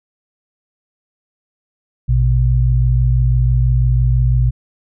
sine tone pair together, 58.05 / 124.1 Hz, A#1 / B2, -7 / +9 cents, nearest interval octave + minor second, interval 1316 cents, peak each -13 dBFS, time 2.08-4.51 s, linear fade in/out 20 ms, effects none

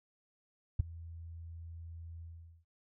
sine tone with ADSR envelope, 83.2 Hz, E2, 17 cents sharp, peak -20 dBFS, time 0.79-2.65 s, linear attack 9 ms, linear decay 11 ms, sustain -24 dB, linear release 440 ms, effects none

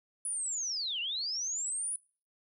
sine linear two-way sweep, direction down then up, 10010 to 2700 to 10010 Hz, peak -32 dBFS, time 0.25-1.96 s, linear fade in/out 2 ms, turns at 1 s, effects noise-tail reverb RT60 0.4 s tail -24 dB re dry

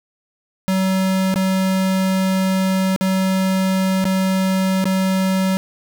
square tone with dropouts, 189.4 Hz, F#3, 41 cents sharp, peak -16 dBFS, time 0.68-5.57 s, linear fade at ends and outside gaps 0 ms, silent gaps 1.341-1.359 / 2.962-3.01 / 4.043-4.053 / 4.842-4.855 s, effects none

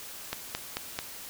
click train, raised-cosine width 0.2 ms, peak -13 dBFS, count 4, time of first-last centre 0.33-0.989 s, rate 4.55 Hz, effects white hiss -43 dBFS RMS until 1.29 s

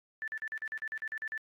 sine tone bursts, 1760 Hz, A6, in tune, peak -34 dBFS, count 12, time 0.22-1.377 s, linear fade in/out 0 ms, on 57 ms, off 43 ms, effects AAC 48 kbps

